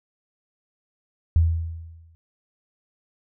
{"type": "tone with exponential decay", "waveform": "sine", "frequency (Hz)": 82.4, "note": "E2", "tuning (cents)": 0, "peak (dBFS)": -12, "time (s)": [1.36, 2.15], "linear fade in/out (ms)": 0, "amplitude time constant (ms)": 170, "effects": []}